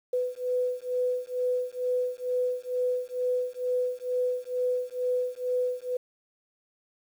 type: beating tone pair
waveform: sine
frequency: 498.2 / 500.4 Hz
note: B4 / B4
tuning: +15 / +23 cents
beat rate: 2.2 Hz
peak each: -29 dBFS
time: 0.13-5.97 s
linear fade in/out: 5 ms
effects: 9-bit